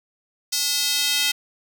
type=tone with high-pass filter sweep; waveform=square; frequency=288.1 Hz; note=D4; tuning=33 cents flat; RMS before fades=-22 dBFS; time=0.52-1.32 s; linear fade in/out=10 ms; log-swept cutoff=4900 to 3000 Hz; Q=1.7; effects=none